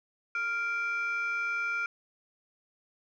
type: tone pair together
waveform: sine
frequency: 1396.7 / 2349 Hz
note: F6 / D7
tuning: 0 / 0 cents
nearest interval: major sixth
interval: 900 cents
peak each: -29 / -32 dBFS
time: 0.35-1.86 s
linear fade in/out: 2 ms
effects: tanh soft clip ceiling -24 dBFS